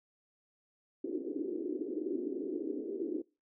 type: band-pass noise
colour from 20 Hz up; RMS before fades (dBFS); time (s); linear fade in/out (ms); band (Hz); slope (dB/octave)
white; -37; 1.04-3.22; 5; 280 to 390; 48
effects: noise-tail reverb RT60 0.3 s tail -24 dB re dry